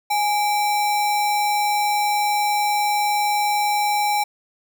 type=tone with sample-and-hold; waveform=sine; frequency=830.6 Hz; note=G#5; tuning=in tune; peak=-17 dBFS; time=0.1-4.24 s; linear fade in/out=10 ms; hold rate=3150 Hz; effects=none